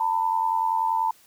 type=tone pair together; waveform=sine; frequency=897.4 / 987.8 Hz; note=A5 / B5; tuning=+34 / 0 cents; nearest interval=major second; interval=166 cents; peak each=-22 / -26 dBFS; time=0-1.11 s; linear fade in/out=5 ms; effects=white hiss -56 dBFS RMS until 1.26 s